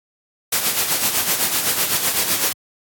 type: noise with tremolo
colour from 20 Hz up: white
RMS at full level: -17 dBFS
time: 0.52-2.53 s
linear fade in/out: 5 ms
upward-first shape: sine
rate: 7.9 Hz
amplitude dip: 55%
effects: high-pass 100 Hz 12 dB/octave + AAC 64 kbps